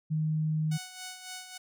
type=tone; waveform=sine; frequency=155.7 Hz; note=D#3; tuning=2 cents sharp; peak=-26 dBFS; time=0.1-0.78 s; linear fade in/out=20 ms
type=tone with tremolo; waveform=5% pulse; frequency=740 Hz; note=F#5; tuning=in tune; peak=-27 dBFS; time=0.71-1.58 s; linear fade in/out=10 ms; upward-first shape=sine; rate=3.6 Hz; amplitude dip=60%
effects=none